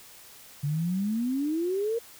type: exponential sweep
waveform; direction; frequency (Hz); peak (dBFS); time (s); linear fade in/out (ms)
sine; up; 140 to 474.7; -25; 0.63-1.99; 10
effects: white hiss -50 dBFS RMS until 2.19 s